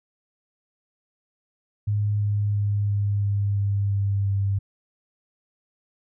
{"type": "tone with pitch steps", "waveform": "sine", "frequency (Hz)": [103.83, 103.11, 102.4, 101.69, 100.99, 100.29, 99.6, 98.91], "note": ["G#2", "G#2", "G#2", "G#2", "G#2", "G2", "G2", "G2"], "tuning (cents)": [0, -12, -24, -36, -48, 40, 28, 16], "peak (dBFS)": -20, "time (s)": [1.87, 4.59], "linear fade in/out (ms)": 10, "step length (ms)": 340, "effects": []}